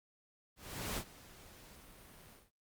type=noise with ADSR envelope; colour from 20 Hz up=pink; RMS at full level=-38 dBFS; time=0.56-2.51 s; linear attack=410 ms; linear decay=67 ms; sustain=-19 dB; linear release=190 ms; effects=Opus 48 kbps